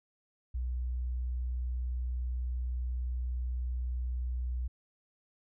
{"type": "tone", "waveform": "sine", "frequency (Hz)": 61.74, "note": "B1", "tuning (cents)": 0, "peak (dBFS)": -31, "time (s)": [0.54, 4.68], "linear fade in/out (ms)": 10, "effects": []}